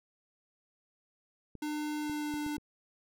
clicks, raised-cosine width 3 ms, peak -32 dBFS, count 5, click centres 1.553 / 2.097 / 2.34 / 2.464 / 2.581 s
square tone with pitch glide, 300 to 297.1 Hz, D4 to D4, +37 to +20 cents, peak -34 dBFS, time 1.62-2.57 s, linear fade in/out 5 ms, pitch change -17 cents, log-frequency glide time 1.99-2.41 s
effects none

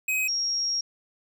square / sine tone pair in turn, 2528 / 5591 Hz, D#7 / F8, +27 / +1 cents, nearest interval octave + major second, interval 1374 cents, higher second, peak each -24 dBFS, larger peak neither, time 0.08-0.28 / 0.28-0.81 s, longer second, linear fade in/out 5 ms, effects none

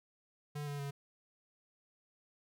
square tone with pitch steps, 146.83 / 143.81 / 140.85 Hz, D3 / D3 / C#3, 0 / -36 / +28 cents, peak -39 dBFS, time 0.55-0.91 s, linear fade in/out 10 ms, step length 120 ms, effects none

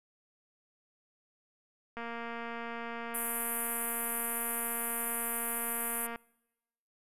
click train, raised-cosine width 0.5 ms, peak -26 dBFS, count 977, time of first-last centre 1.97-6.159 s, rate 233 Hz
white band-pass noise, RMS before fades -36 dBFS, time 3.14-6.07 s, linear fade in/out 10 ms, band 9700 to 13000 Hz, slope 48 dB/octave
effects noise-tail reverb RT60 1.0 s tail -26 dB re dry + resampled to 32000 Hz

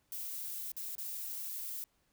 violet noise with dropouts, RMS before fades -41 dBFS, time 0.12-1.84 s, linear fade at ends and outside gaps 1 ms, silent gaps 0.718-0.766 / 0.953-0.981 s, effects pink hiss -75 dBFS RMS until 2.12 s

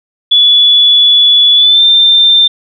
sine tone with pitch glide, 3427 to 3583 Hz, A7 to A7, -46 to +31 cents, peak -3 dBFS, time 0.31-2.48 s, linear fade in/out 10 ms, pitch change +77 cents, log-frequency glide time 1.55-1.83 s, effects none

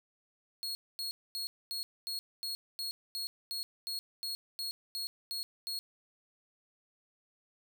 40% pulse tone bursts, 4315 Hz, C#8, 47 cents flat, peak -34 dBFS, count 15, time 0.63-5.79 s, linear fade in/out 0 ms, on 120 ms, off 240 ms, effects none

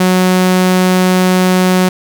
sawtooth tone, 184 Hz, F#3, 9 cents flat, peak -4 dBFS, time 0-1.89 s, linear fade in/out 5 ms, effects none

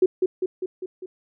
sine tone with echo, 370 Hz, F#4, in tune, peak -12 dBFS, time 0.02-0.06 s, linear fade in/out 5 ms, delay 200 ms, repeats 5, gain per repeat -4 dB, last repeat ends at 1.06 s, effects none

